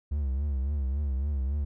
triangle tone with vibrato, 69.3 Hz, C#2, in tune, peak -24 dBFS, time 0.11-1.65 s, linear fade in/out 10 ms, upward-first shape triangle, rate 3.6 Hz, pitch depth 140 cents each way, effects none

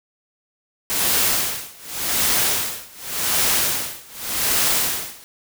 white noise with tremolo, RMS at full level -18 dBFS, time 0.9-5.24 s, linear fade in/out 0 ms, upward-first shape sine, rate 0.87 Hz, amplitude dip 95%, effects none

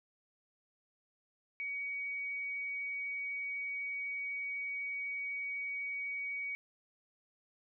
sine tone, 2254 Hz, C#7, 28 cents sharp, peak -36 dBFS, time 1.6-6.55 s, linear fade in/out 0 ms, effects none

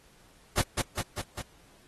pink noise with echo, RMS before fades -25 dBFS, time 0.57-0.62 s, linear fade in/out 10 ms, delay 200 ms, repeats 4, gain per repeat -3 dB, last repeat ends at 1.42 s, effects pink hiss -60 dBFS RMS until 1.87 s + AAC 32 kbps

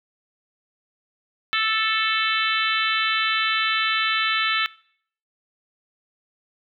harmonic tone, 440 Hz, A4, in tune, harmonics 3 / 4 / 5 / 6 / 7 / 8 / 9, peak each -25 / -26 / -27 / -28 / -28 / -29 / -30 dBFS, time 1.53-4.66 s, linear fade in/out 0 ms, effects noise-tail reverb RT60 0.6 s tail -22 dB re dry

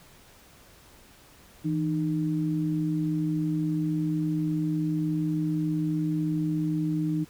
sine tone pair together, 162.6 / 306.1 Hz, E3 / D#4, -23 / -28 cents, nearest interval major seventh, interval 1095 cents, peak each -27 dBFS, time 1.64-7.25 s, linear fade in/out 20 ms, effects pink hiss -54 dBFS RMS until 7.29 s

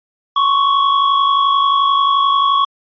square tone pair together, 1065.6 / 1117 Hz, C6 / C#6, +31 / +13 cents, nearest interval minor second, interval 82 cents, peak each -21 / -12 dBFS, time 0.36-2.65 s, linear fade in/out 5 ms, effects resampled to 11025 Hz

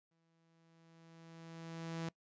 sawtooth tone with exponential growth, 164.81 Hz, E3, in tune, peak -34 dBFS, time 0.11-2.09 s, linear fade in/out 5 ms, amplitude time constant 430 ms, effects noise-tail reverb RT60 0.1 s tail -22 dB re dry + resampled to 16000 Hz

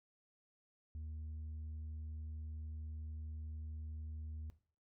sine tone, 77.78 Hz, D#2, in tune, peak -40 dBFS, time 0.95-4.5 s, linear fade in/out 0 ms, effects noise-tail reverb RT60 0.4 s tail -17 dB re dry + tanh soft clip ceiling -42 dBFS

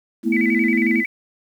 sine chord, A suspended second, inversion none, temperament equal with one note detuned, 220 / 243.5 / 329.6 Hz, A3 / B3 / E4, 0 / -24 / 0 cents, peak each -20 dBFS, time 0.23-1.04 s, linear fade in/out 50 ms
sine tone with vibrato, 2137 Hz, C7, 36 cents sharp, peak -20 dBFS, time 0.32-1.06 s, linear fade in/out 5 ms, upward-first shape square, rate 11 Hz, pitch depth 110 cents each way
effects tanh soft clip ceiling -4 dBFS + 8-bit

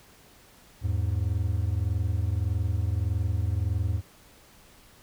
triangle tone pair together, 82.17 / 103.83 Hz, E2 / G#2, -5 / 0 cents, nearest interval major third, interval 405 cents, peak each -25 dBFS, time 0.81-4.02 s, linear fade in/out 50 ms, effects pink hiss -55 dBFS RMS until 5.02 s

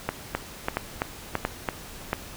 two click trains, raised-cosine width 0.5 ms, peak -9 / -9 dBFS, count 5 / 4, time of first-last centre 0.35-1.688 / 0.09-2.131 s, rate 2.99 / 1.47 Hz, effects pink hiss -42 dBFS RMS until 2.36 s

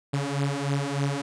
sawtooth beating tone pair, 139 / 142.3 Hz, C#3 / C#3, +5 / +46 cents, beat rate 3.3 Hz, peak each -24 dBFS, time 0.13-1.22 s, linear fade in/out 10 ms, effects resampled to 22050 Hz

